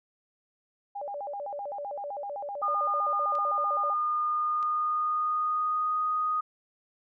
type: tone with vibrato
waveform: sine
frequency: 684 Hz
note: F5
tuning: 36 cents flat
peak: -33 dBFS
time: 0.95-3.94 s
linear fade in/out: 10 ms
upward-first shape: square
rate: 7.8 Hz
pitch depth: 290 cents each way
type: tone with pitch glide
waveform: sine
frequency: 1218 to 1242.9 Hz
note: D#6 to D#6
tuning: -37 to -2 cents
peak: -25 dBFS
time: 2.62-6.41 s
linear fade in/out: 10 ms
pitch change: +35 cents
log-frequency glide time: 4.24-6.01 s
type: clicks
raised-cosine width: 0.2 ms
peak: -31 dBFS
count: 2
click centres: 3.353 / 4.628 s
effects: none